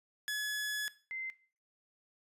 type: tone pair in turn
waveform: sawtooth / sine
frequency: 1700 / 2073 Hz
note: G#6 / C7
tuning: +40 / -17 cents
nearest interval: minor third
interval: 343 cents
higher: second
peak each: -30 / -38 dBFS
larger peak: first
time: 0.28-0.88 / 1.11-1.3 s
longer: first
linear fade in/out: 0 ms
effects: noise-tail reverb RT60 0.4 s tail -18 dB re dry + resampled to 32000 Hz